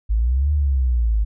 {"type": "exponential two-way sweep", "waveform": "sine", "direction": "up then down", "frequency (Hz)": [51.4, 75.3, 51.4], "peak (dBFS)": -15, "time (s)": [0.09, 1.25], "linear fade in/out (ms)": 20, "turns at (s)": 0.52, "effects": []}